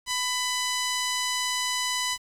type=tone with low-pass filter; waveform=5% pulse; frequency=998 Hz; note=B5; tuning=18 cents sharp; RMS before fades=-28 dBFS; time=0.06-2.18 s; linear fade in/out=50 ms; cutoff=8000 Hz; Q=0.59; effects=8-bit